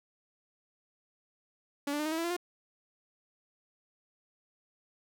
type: tone with pitch steps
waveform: sawtooth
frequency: 284.8 / 293.8 / 303.1 / 312.7 / 322.6 / 332.9 / 343.4 / 354.3 Hz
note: C#4 / D4 / D#4 / D#4 / E4 / E4 / F4 / F4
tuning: +47 / +1 / -45 / +9 / -37 / +17 / -29 / +25 cents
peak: -27 dBFS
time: 1.87-2.366 s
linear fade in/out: 5 ms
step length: 62 ms
effects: none